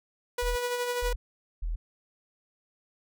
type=tone with tremolo; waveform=sawtooth; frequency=488.6 Hz; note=B4; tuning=19 cents flat; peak=-23 dBFS; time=0.38-1.13 s; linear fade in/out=5 ms; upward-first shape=sine; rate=12 Hz; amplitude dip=40%
type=tone bursts; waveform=sine; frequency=41 Hz; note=E1; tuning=9 cents flat; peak=-28 dBFS; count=3; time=0.42-1.76 s; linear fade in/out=10 ms; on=140 ms; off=460 ms
effects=none